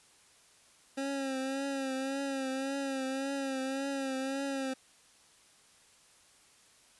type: tone with vibrato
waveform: 25% pulse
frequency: 270 Hz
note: C#4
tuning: 45 cents flat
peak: -29 dBFS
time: 0.97-4.74 s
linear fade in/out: 10 ms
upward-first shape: triangle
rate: 1.8 Hz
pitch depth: 53 cents each way
effects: white hiss -62 dBFS RMS until 6.99 s + resampled to 24000 Hz